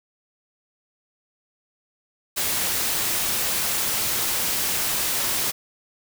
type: noise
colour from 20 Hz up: white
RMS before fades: -24 dBFS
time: 2.36-5.52 s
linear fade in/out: 20 ms
effects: none